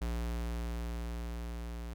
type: tone with level ramp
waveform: square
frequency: 58.27 Hz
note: A#1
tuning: in tune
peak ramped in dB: -33 to -40 dBFS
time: 0.01-1.94 s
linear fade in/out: 10 ms
effects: none